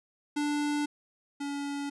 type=tone pair in turn; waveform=square; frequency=293.7 / 283.9 Hz; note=D4 / C#4; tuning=0 / +41 cents; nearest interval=minor second; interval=59 cents; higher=first; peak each=-28 / -33 dBFS; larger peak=first; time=0.36-0.86 / 1.4-1.9 s; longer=neither; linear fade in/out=10 ms; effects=resampled to 24000 Hz